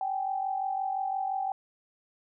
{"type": "tone pair together", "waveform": "sine", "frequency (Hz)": [770, 815.8], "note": ["G5", "G#5"], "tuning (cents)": [-31, -31], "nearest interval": "minor second", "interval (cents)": 100, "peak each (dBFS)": [-29, -35], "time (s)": [0.01, 1.52], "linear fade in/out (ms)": 2, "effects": []}